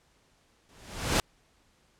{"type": "noise with exponential growth", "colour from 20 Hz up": "pink", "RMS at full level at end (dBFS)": -21, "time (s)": [0.69, 1.2], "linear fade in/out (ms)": 1, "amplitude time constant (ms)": 110, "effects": ["pink hiss -66 dBFS RMS until 1.99 s", "low-pass 9000 Hz 12 dB/octave"]}